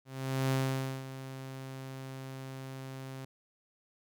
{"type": "tone with ADSR envelope", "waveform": "sawtooth", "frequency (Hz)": 132.9, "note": "C3", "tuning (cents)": 27, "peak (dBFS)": -23, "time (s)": [0.05, 3.25], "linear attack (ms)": 460, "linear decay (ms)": 520, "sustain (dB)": -14, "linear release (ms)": 4, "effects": []}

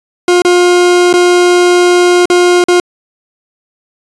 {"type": "tone with dropouts", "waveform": "40% pulse", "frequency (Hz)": 355.1, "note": "F4", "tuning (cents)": 29, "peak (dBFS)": -4, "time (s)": [0.28, 2.8], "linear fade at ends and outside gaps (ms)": 2, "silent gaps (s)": [[0.42, 0.449], [1.129, 1.138], [2.256, 2.3], [2.64, 2.684]], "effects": ["resampled to 22050 Hz"]}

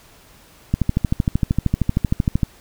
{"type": "click train", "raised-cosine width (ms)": 5, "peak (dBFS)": -4, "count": 23, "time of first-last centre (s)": [0.74, 2.432], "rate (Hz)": 13, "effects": ["pink hiss -49 dBFS RMS until 2.6 s"]}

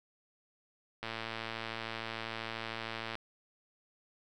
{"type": "click train", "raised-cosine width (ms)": 0.3, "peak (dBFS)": -22, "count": 241, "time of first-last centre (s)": [1.03, 3.154], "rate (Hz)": 113, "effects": []}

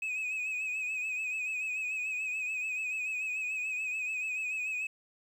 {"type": "tone with vibrato", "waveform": "sine", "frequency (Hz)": 2537, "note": "D#7", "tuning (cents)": 33, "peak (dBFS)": -29, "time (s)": [0.02, 4.87], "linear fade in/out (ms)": 5, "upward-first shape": "triangle", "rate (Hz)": 6.9, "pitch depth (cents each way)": 64, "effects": ["tanh soft clip ceiling -31 dBFS", "10-bit"]}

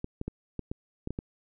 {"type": "clicks", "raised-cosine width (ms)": 3, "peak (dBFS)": -20, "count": 8, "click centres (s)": [0.044, 0.214, 0.28, 0.593, 0.715, 1.074, 1.106, 1.189], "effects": []}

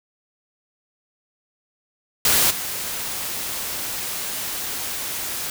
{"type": "noise with level steps", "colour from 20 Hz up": "white", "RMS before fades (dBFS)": [-17, -28], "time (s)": [2.25, 5.5], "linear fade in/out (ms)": 2, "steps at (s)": 2.5, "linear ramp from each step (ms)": 10, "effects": []}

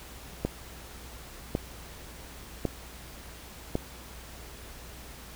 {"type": "click train", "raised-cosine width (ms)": 2, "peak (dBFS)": -13, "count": 4, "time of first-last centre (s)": [0.45, 3.754], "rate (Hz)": 0.908, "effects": ["added 60 Hz sine -48 dBFS peak until 5.35 s", "pink hiss -47 dBFS RMS until 5.35 s"]}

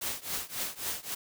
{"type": "noise with tremolo", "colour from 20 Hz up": "white", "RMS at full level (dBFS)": -32, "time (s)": [0.01, 1.15], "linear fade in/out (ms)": 10, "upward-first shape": "triangle", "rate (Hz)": 3.7, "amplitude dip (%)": 95, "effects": []}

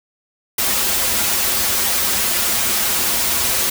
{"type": "noise with comb filter", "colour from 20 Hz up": "white", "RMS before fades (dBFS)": -18, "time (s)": [0.58, 3.7], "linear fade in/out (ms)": 5, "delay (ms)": 6.7, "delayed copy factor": -0.8, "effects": []}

